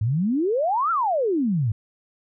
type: exponential two-way sweep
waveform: sine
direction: up then down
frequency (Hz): 100.5 to 1396.9 to 100.5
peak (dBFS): -19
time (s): 0.01-1.72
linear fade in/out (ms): 5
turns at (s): 0.91
effects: none